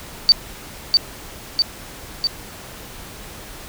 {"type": "tone with echo", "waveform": "sine", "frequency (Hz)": 4598, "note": "D8", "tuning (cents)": -37, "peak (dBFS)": -6, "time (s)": [0.29, 0.32], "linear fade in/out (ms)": 0, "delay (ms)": 650, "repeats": 3, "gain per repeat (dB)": -3, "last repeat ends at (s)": 2.27, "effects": ["pink hiss -37 dBFS RMS until 3.68 s"]}